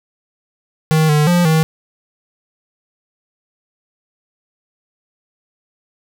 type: tone with pitch steps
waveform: square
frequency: 157.3 / 150 / 175.4 / 158.9 Hz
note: D#3 / D3 / F3 / D#3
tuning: +19 / +37 / +8 / +37 cents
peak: -11 dBFS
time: 0.91-1.63 s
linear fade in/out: 0 ms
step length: 180 ms
effects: none